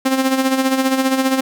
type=tone with tremolo; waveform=sawtooth; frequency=264.3 Hz; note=C4; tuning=18 cents sharp; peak=-8 dBFS; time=0.05-1.41 s; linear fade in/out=10 ms; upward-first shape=sine; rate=15 Hz; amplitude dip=60%; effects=none